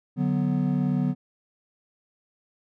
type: chord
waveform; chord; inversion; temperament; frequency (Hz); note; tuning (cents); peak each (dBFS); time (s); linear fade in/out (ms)
triangle; B minor; first; equal; 146.83 / 185 / 246.9; D3 / F#3 / B3; 0 / 0 / 0; -24; 0.16-1.15; 50
effects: none